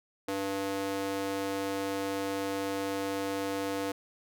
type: tone with high-pass filter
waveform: square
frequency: 98 Hz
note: G2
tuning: in tune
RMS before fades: -33 dBFS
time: 0.28-3.92 s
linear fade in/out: 5 ms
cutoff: 380 Hz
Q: 2
effects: none